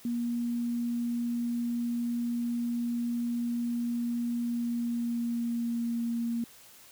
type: tone with pitch glide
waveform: sine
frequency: 237.6 to 233.7 Hz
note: A#3 to A#3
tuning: +33 to +5 cents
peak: -28 dBFS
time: 0.05-6.44 s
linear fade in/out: 2 ms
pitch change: -28 cents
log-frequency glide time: 4.39-6.04 s
effects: white hiss -54 dBFS RMS until 6.91 s